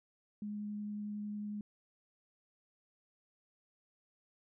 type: tone with vibrato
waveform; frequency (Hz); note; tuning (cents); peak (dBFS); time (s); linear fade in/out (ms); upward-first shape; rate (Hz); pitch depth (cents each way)
sine; 208.2; G#3; +5; -38; 0.42-1.61; 2; triangle; 11; 8
effects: none